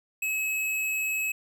square tone, 2573 Hz, E7, 43 cents flat, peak -27 dBFS, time 0.22-1.32 s, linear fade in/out 5 ms, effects none

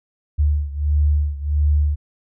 sine beating tone pair, 73.4 / 74.9 Hz, D2 / D2, 0 / +35 cents, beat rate 1.5 Hz, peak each -17 / -20 dBFS, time 0.38-1.96 s, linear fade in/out 20 ms, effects none

